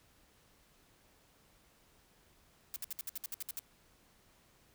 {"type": "noise bursts", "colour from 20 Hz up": "blue", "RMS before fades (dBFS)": -40, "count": 11, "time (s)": [2.74, 3.591], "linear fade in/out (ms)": 0, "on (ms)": 21, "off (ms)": 62, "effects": ["pink hiss -67 dBFS RMS until 4.74 s"]}